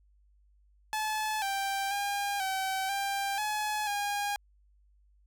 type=tone with pitch steps; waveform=sawtooth; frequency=862 / 786 / 806 / 766 / 793 / 848 / 815 Hz; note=A5 / G5 / G5 / G5 / G5 / G#5 / G#5; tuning=-36 / +4 / +48 / -40 / +20 / +36 / -33 cents; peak=-26 dBFS; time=0.93-4.36 s; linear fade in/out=0 ms; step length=490 ms; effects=added 50 Hz sine -61 dBFS peak until 5.26 s